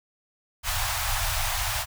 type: band-stop noise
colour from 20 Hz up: pink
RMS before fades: -27 dBFS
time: 0.63-1.86 s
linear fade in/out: 50 ms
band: 110 to 670 Hz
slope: 48 dB/octave
effects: none